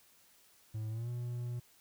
triangle tone with pitch glide, 109.2 to 121.16 Hz, A2 to B2, -13 to -33 cents, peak -34 dBFS, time 0.74-1.6 s, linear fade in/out 10 ms, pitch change +180 cents, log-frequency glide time 0.9-1.09 s, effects white hiss -65 dBFS RMS until 1.8 s

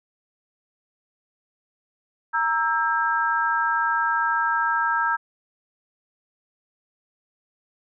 sine chord, E diminished, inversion second, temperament equal with one note detuned, 932.3 / 1318.5 / 1605.6 Hz, Bb5 / E6 / G6, 0 / 0 / +41 cents, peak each -24 dBFS, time 2.33-5.17 s, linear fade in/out 20 ms, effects none

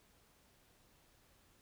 silence, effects pink hiss -69 dBFS RMS until 1.61 s

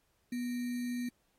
sine tone with sample-and-hold, 244.2 Hz, B3, 19 cents flat, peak -33 dBFS, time 0.32-1.09 s, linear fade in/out 5 ms, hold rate 2100 Hz, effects pink hiss -75 dBFS RMS until 1.38 s + AAC 48 kbps

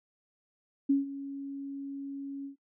sine tone with ADSR envelope, 277.2 Hz, C#4, in tune, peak -20 dBFS, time 0.89-2.56 s, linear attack 11 ms, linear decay 150 ms, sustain -16 dB, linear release 110 ms, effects noise-tail reverb RT60 0.2 s tail -23 dB re dry

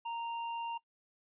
sine tone with hard clipping, 929 Hz, A#5, 6 cents flat, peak -38 dBFS, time 0.05-0.78 s, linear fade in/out 10 ms, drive 15 dB, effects noise-tail reverb RT60 0.1 s tail -22 dB re dry + resampled to 8000 Hz

